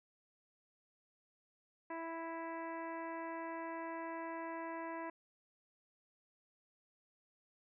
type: harmonic tone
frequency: 329.6 Hz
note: E4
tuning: in tune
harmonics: 1 / 2 / 3 / 4 / 5 / 6 / 7 / 8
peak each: -46 / -47 / -45 / -59 / -53 / -54 / -61 / -63 dBFS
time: 1.9-5.1 s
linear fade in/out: 5 ms
effects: none